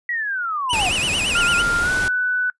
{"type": "linear sweep", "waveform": "sine", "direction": "down", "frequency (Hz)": [1954, 698.5], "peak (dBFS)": -21, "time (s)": [0.09, 0.89], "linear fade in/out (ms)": 2}
{"type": "tone with vibrato", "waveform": "45% pulse", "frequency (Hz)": 2723, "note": "F7", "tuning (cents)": -44, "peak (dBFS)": -19, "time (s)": [0.69, 1.63], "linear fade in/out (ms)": 20, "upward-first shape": "sine", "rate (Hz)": 8.9, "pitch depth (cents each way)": 180}
{"type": "noise", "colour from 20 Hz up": "pink", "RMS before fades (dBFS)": -27, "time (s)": [0.73, 2.08], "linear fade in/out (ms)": 0}
{"type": "tone with pitch glide", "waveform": "sine", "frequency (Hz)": [1400, 1491.8], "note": ["F6", "F#6"], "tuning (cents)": [4, 14], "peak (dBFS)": -17, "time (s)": [1.35, 2.5], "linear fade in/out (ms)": 2, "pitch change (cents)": 110, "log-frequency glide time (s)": [1.81, 1.91]}
{"effects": ["noise-tail reverb RT60 0.1 s tail -22 dB re dry", "resampled to 24000 Hz"]}